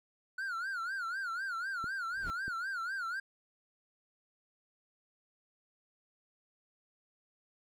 triangle tone with vibrato, 1463 Hz, F#6, 20 cents flat, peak -33 dBFS, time 0.38-3.2 s, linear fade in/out 5 ms, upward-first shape sine, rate 4 Hz, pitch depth 160 cents each way
clicks, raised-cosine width 3 ms, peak -32 dBFS, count 2, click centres 1.842 / 2.48 s
brown noise with exponential growth, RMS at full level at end -36 dBFS, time 2.11-2.3 s, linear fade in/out 0 ms, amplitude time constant 41 ms
effects none

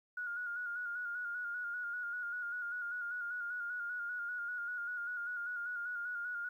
sine tone with vibrato, 1437 Hz, F6, 49 cents sharp, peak -37 dBFS, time 0.17-6.49 s, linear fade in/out 5 ms, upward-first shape square, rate 5.1 Hz, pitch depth 34 cents each way, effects 12-bit

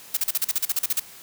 blue noise bursts, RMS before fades -22 dBFS, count 13, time 0.14-0.998 s, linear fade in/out 5 ms, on 30 ms, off 39 ms, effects white hiss -45 dBFS RMS until 1.22 s

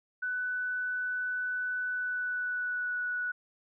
sine tone with pitch glide, 1494 to 1473.4 Hz, F#6 to F#6, +16 to -8 cents, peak -30 dBFS, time 0.22-3.32 s, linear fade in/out 10 ms, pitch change -24 cents, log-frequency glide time 1.87-2.97 s, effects none

